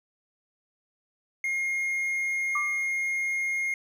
triangle tone, 2138 Hz, C7, 37 cents sharp, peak -24 dBFS, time 1.44-3.74 s, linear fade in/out 2 ms
sine tone with exponential decay, 1174.7 Hz, D6, in tune, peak -25 dBFS, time 2.55-2.9 s, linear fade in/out 5 ms, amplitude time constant 74 ms
effects none

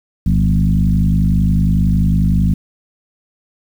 sine tone with frequency modulation, 119.5 Hz, A#2, 43 cents sharp, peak -10 dBFS, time 0.26-2.54 s, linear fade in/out 5 ms, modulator 51 Hz, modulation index 1.8, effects 7-bit

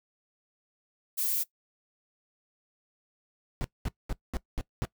violet noise, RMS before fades -29 dBFS, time 1.17-1.44 s, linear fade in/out 20 ms
brown noise bursts, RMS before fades -30 dBFS, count 6, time 3.61-4.852 s, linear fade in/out 0 ms, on 32 ms, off 210 ms
effects noise-tail reverb RT60 0.1 s tail -20 dB re dry

